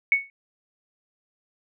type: tone with exponential decay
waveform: sine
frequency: 2217 Hz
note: C#7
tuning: in tune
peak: -12 dBFS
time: 0.12-0.3 s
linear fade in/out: 1 ms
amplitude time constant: 37 ms
effects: none